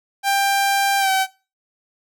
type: tone with pitch glide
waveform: sawtooth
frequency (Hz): 792 to 765.9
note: G5 to G5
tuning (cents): +18 to -40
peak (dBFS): -12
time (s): 0.23-1.27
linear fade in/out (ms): 50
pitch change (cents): -58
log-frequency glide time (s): 0.99-1.1
effects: noise-tail reverb RT60 0.3 s tail -19 dB re dry